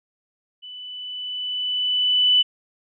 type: tone with level ramp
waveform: sine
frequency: 2988 Hz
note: F#7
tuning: 16 cents sharp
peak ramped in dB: -36 to -12 dBFS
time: 0.62-2.43 s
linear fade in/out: 20 ms
effects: none